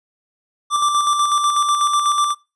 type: tone with tremolo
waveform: square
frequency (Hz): 1174.7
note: D6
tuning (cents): 0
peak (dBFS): -14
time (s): 0.7-2.35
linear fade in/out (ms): 50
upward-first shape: square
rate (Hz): 8.1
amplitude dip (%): 40
effects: noise-tail reverb RT60 0.3 s tail -23 dB re dry + resampled to 24000 Hz